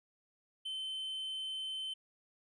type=tone; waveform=triangle; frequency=3075 Hz; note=G7; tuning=34 cents flat; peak=-36 dBFS; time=0.65-1.94 s; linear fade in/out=10 ms; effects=resampled to 22050 Hz